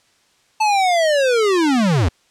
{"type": "linear sweep", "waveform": "square", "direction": "down", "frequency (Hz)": [880, 71.7], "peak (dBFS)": -14, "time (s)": [0.6, 2.09], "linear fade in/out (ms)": 10, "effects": ["white hiss -58 dBFS RMS until 2.3 s", "low-pass 7000 Hz 12 dB/octave"]}